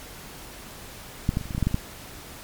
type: clicks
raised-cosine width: 5 ms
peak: -8 / -26 / -11 / -22 / -26 / -20 / -16 / -14 / -9 / -9 / -27 / -9 dBFS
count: 12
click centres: 1.291 / 1.338 / 1.371 / 1.412 / 1.456 / 1.508 / 1.549 / 1.58 / 1.627 / 1.67 / 1.711 / 1.744 s
effects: pink hiss -42 dBFS RMS until 2.43 s + MP3 96 kbps